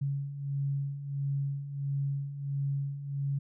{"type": "beating tone pair", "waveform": "sine", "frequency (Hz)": [138.59, 140.09], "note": ["C#3", "C#3"], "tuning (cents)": [0, 19], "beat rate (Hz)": 1.5, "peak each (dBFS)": [-37, -31], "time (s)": [0.01, 3.39], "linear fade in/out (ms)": 10, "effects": []}